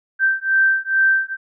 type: beating tone pair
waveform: sine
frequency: 1561 / 1563.3 Hz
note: G6 / G6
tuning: -8 / -5 cents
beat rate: 2.3 Hz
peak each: -17 dBFS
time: 0.19-1.37 s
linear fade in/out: 50 ms
effects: none